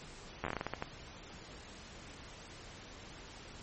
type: slowing click train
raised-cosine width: 0.5 ms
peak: -20 dBFS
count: 11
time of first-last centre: 0.44-0.824 s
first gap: 11 ms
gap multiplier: 1.26
effects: pink hiss -51 dBFS RMS until 3.62 s + MP3 32 kbps